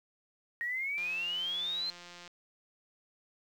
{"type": "exponential sweep", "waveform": "sine", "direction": "up", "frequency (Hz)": [1864.7, 4180], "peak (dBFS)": -32, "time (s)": [0.61, 1.9], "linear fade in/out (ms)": 0}
{"type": "click train", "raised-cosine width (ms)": 0.2, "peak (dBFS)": -32, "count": 228, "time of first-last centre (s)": [0.98, 2.277], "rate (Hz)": 175}
{"effects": ["10-bit"]}